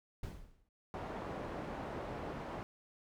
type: noise with exponential decay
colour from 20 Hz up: brown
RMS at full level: -37 dBFS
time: 0.23-0.69 s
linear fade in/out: 5 ms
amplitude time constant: 100 ms
type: low-pass noise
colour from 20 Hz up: white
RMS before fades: -43 dBFS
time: 0.94-2.63 s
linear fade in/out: 0 ms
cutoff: 770 Hz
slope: 12 dB/octave
effects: none